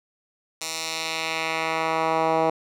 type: tone with band-pass filter sweep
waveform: 10% pulse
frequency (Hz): 161.3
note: E3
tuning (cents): -37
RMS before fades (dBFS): -25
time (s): 0.61-2.5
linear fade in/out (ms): 2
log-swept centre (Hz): 6500 to 680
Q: 1.1
effects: none